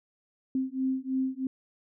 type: beating tone pair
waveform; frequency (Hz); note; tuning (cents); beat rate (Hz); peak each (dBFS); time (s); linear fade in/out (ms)
sine; 260.9 / 264; C4 / C4; -5 / +16; 3.1; -30; 0.55-1.47; 2
effects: none